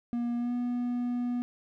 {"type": "tone with pitch glide", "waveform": "triangle", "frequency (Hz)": [238.4, 243.8], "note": ["A#3", "B3"], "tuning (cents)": [39, -22], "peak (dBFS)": -26, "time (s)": [0.13, 1.42], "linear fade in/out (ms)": 0, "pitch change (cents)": 39, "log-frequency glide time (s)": [0.37, 0.53], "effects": []}